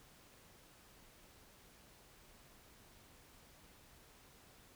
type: silence
effects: pink hiss -63 dBFS RMS until 4.75 s